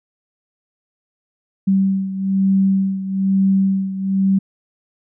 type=beating tone pair; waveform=sine; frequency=192.9 / 194 Hz; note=G3 / G3; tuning=-28 / -18 cents; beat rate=1.1 Hz; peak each=-15 / -20 dBFS; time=1.67-4.39 s; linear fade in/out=10 ms; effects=none